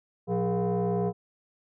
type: tone with frequency modulation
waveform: sine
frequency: 116.54 Hz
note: A#2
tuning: in tune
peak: -23 dBFS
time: 0.27-1.13 s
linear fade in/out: 50 ms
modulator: 295 Hz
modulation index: 1.8
effects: tanh soft clip ceiling -19 dBFS